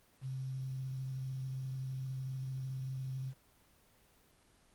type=tone with quantisation; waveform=sine; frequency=131.7 Hz; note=C3; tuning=12 cents sharp; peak=-37 dBFS; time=0.21-3.34 s; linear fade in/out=50 ms; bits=10; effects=pink hiss -67 dBFS RMS until 4.74 s + Opus 24 kbps